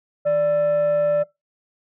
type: tone with frequency modulation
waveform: sine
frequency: 587.3 Hz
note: D5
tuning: in tune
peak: -14 dBFS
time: 0.25-1.24 s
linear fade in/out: 20 ms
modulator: 748 Hz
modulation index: 0.21
effects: noise-tail reverb RT60 0.2 s tail -21 dB re dry + tanh soft clip ceiling -14 dBFS